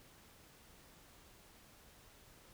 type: silence
effects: pink hiss -62 dBFS RMS until 2.53 s